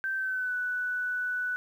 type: tone with pitch glide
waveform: sine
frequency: 1557 to 1486.7 Hz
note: G6 to F#6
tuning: -12 to +8 cents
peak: -28 dBFS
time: 0.04-1.56 s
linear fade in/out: 0 ms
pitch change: -80 cents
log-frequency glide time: 0.15-0.54 s
effects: 10-bit